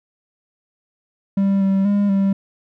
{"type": "tone with pitch steps", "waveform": "triangle", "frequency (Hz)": [196.5, 193.9, 202.8, 195.8], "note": ["G3", "G3", "G#3", "G3"], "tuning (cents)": [4, -19, -41, -2], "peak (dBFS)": -12, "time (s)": [1.37, 2.33], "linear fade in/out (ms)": 5, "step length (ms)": 240, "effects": []}